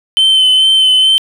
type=tone with vibrato; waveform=sine; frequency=3069 Hz; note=G7; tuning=37 cents flat; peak=-3 dBFS; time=0.17-1.18 s; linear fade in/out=0 ms; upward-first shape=sine; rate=2.3 Hz; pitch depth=20 cents each way; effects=tanh soft clip ceiling -5 dBFS + 7-bit